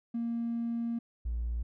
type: tone pair in turn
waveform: triangle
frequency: 233.1 / 58.27 Hz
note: A#3 / A#1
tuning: 0 / 0 cents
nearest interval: 2 octaves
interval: 2400 cents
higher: first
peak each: -27 dBFS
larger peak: neither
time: 0.14-0.99 / 1.25-1.63 s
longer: first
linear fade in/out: 10 ms
effects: tanh soft clip ceiling -27 dBFS